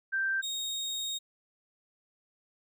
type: tone pair in turn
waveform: sine / 30% pulse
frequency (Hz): 1568 / 3729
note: G6 / A#7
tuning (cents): 0 / 0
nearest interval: octave + minor third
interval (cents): 1500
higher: second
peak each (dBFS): -27 / -30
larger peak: first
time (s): 0.12-0.42 / 0.42-1.19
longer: second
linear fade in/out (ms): 20
effects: none